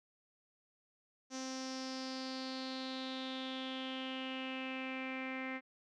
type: tone with low-pass filter sweep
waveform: sawtooth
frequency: 261.6 Hz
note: C4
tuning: in tune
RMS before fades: -42 dBFS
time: 1.3-5.61 s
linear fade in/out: 50 ms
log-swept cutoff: 6000 to 2100 Hz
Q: 6
effects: none